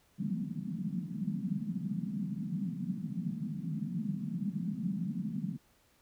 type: band-pass noise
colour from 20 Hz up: white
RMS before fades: -36 dBFS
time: 0.18-5.58 s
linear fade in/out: 20 ms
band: 160 to 220 Hz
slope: 48 dB/octave
effects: pink hiss -68 dBFS RMS until 6.01 s